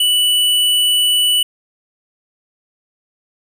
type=tone; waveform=square; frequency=2964 Hz; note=F#7; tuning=2 cents sharp; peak=-12 dBFS; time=0-1.43 s; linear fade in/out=5 ms; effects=none